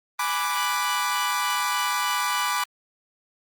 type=chord; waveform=sawtooth; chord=G# half-diminished seventh; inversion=none; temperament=equal; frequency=830.6 / 987.8 / 1174.7 / 1480 Hz; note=G#5 / B5 / D6 / F#6; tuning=0 / 0 / 0 / 0 cents; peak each=-29 / -23 / -23 / -28 dBFS; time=0.19-2.64 s; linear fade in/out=5 ms; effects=Opus 32 kbps